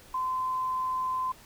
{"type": "tone", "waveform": "sine", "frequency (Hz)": 1029, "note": "C6", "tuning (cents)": -29, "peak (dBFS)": -27, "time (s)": [0.14, 1.32], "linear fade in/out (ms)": 5, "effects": ["pink hiss -53 dBFS RMS until 1.45 s"]}